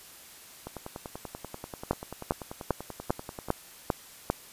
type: two click trains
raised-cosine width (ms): 1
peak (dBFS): -10 / -23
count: 7 / 30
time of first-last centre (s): 1.91-4.3 / 0.67-3.486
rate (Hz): 2.51 / 10.3
effects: white hiss -50 dBFS RMS until 4.52 s + resampled to 32000 Hz